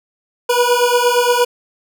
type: beating tone pair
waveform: 25% pulse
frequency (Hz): 482.3 / 490.9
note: B4 / B4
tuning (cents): -41 / -10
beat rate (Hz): 8.6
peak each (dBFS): -11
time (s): 0.49-1.45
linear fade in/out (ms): 10
effects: none